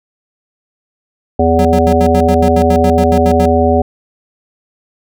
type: harmonic tone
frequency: 82.41 Hz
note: E2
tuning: in tune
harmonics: 1 / 3 / 5 / 7 / 9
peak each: -14 / -14 / -14 / -14 / -14 dBFS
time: 1.39-3.82 s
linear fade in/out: 5 ms
type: tone bursts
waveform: square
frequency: 184.1 Hz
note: F#3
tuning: 8 cents flat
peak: -15 dBFS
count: 14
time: 1.59-3.455 s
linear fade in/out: 0 ms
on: 58 ms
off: 81 ms
effects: none